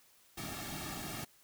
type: noise with comb filter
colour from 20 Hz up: pink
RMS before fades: -42 dBFS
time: 0.37-1.25 s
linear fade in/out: 10 ms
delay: 2 ms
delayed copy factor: -0.8
effects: white hiss -65 dBFS RMS until 1.43 s